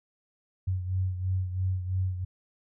sine beating tone pair, 92.5 / 95.5 Hz, F#2 / G2, 0 / -45 cents, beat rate 3 Hz, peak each -27 / -34 dBFS, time 0.67-2.25 s, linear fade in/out 10 ms, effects none

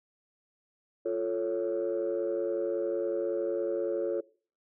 sine chord, F augmented, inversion none, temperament equal, 349.2 / 440 / 554.4 Hz, F4 / A4 / C#5, 0 / 0 / 0 cents, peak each -31 dBFS, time 1.05-4.21 s, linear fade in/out 10 ms, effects noise-tail reverb RT60 0.4 s tail -20 dB re dry + tanh soft clip ceiling -22 dBFS

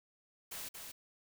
white noise with echo, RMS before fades -44 dBFS, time 0.51-0.69 s, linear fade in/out 10 ms, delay 230 ms, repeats 1, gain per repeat -4 dB, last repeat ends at 0.92 s, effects none

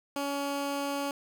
15% pulse tone, 281.7 Hz, C#4, 28 cents sharp, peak -24 dBFS, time 0.16-1.11 s, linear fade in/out 2 ms, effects none

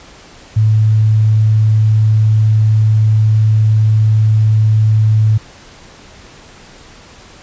sine tone, 108.6 Hz, A2, 22 cents flat, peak -7 dBFS, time 0.56-5.38 s, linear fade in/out 10 ms, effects pink hiss -39 dBFS RMS until 7.42 s + resampled to 16000 Hz

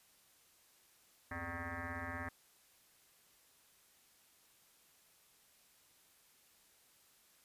sine tone with frequency modulation, 932.3 Hz, A#5, in tune, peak -40 dBFS, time 1.31-2.29 s, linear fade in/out 5 ms, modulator 168 Hz, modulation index 6.1, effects white hiss -68 dBFS RMS until 7.44 s + resampled to 32000 Hz

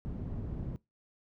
white low-pass noise, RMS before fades -38 dBFS, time 0.05-0.76 s, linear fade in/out 0 ms, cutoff 150 Hz, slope 12 dB/octave, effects noise-tail reverb RT60 0.2 s tail -21 dB re dry

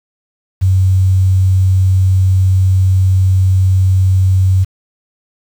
sine tone with quantisation, 94.1 Hz, F#2, 30 cents sharp, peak -7 dBFS, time 0.61-4.65 s, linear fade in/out 20 ms, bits 6, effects none

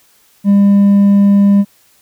sine tone with hard clipping, 200.5 Hz, G3, 39 cents sharp, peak -6 dBFS, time 0.44-1.65 s, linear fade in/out 50 ms, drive 2 dB, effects white hiss -51 dBFS RMS until 2.01 s

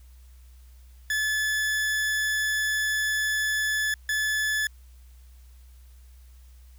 40% pulse tone bursts at uneven times, 1726 Hz, A6, 34 cents flat, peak -23 dBFS, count 2, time 1.1-3.94 / 4.09-4.67 s, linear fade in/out 2 ms, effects added 62 Hz sine -47 dBFS peak until 6.78 s + white hiss -63 dBFS RMS until 6.78 s

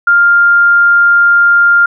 sine tone, 1400 Hz, F6, 4 cents sharp, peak -4 dBFS, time 0.07-1.86 s, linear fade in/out 5 ms, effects none

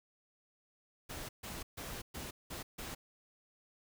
pink noise bursts at uneven times, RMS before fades -44 dBFS, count 6, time 1.09-1.29 / 1.43-1.63 / 1.77-2.02 / 2.14-2.31 / 2.5-2.63 / 2.78-2.95 s, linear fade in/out 10 ms, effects none

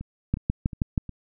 two click trains, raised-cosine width 5 ms, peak -23 / -10 dBFS, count 4 / 5, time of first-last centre 0.01-1.093 / 0.34-0.978 s, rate 2.77 / 6.27 Hz, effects none

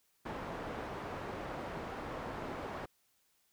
white low-pass noise, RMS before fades -42 dBFS, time 0.25-2.86 s, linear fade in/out 10 ms, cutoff 960 Hz, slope 12 dB/octave, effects white hiss -74 dBFS RMS until 3.52 s

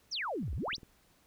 sine exponential two-way sweep, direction down then up, 6410 to 54.1 to 6410 Hz, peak -33 dBFS, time 0.11-0.77 s, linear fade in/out 20 ms, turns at 0.54 s
click train, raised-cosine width 3 ms, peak -38 dBFS, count 9, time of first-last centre 0.43-0.832 s, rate 19.9 Hz
effects pink hiss -67 dBFS RMS until 1.26 s

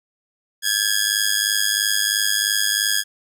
10% pulse ring-modulated tone, 1661.2 Hz, G#6, in tune, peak -6 dBFS, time 0.62-3.04 s, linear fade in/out 50 ms, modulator 51.5 Hz, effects none

